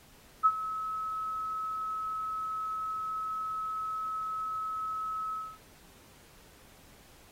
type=tone with ADSR envelope; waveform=sine; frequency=1290 Hz; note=E6; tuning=38 cents flat; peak=-17 dBFS; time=0.43-5.58 s; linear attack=28 ms; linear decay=51 ms; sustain=-15 dB; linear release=250 ms; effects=pink hiss -58 dBFS RMS until 7.31 s + AAC 48 kbps